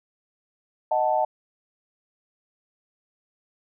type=chord; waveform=sine; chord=D# diminished; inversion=none; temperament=equal; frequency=622.3 / 740 / 880 Hz; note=D#5 / F#5 / A5; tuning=0 / 0 / 0 cents; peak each=-24 dBFS; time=0.91-1.25 s; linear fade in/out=5 ms; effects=none